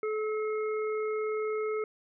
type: harmonic tone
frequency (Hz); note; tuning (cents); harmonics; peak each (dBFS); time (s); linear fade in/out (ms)
431; A4; -36; 1 / 3 / 5; -29 / -39 / -43; 0.03-1.84; 2
effects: none